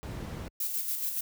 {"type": "noise", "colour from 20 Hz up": "brown", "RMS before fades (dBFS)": -35, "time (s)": [0.03, 0.48], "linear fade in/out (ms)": 0}
{"type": "noise with tremolo", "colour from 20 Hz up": "violet", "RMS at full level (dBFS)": -31, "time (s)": [0.6, 1.21], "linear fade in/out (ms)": 5, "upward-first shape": "square", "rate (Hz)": 7.1, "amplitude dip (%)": 40}
{"effects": ["high-pass 60 Hz 12 dB/octave"]}